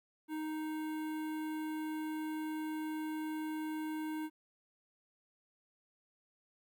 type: tone with notch filter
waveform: square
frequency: 311.1 Hz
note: D#4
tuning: in tune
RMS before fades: -39 dBFS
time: 0.28-4.3 s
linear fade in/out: 50 ms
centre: 5400 Hz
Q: 0.51
effects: 13-bit